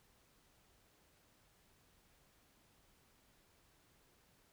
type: silence
effects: pink hiss -71 dBFS RMS until 4.52 s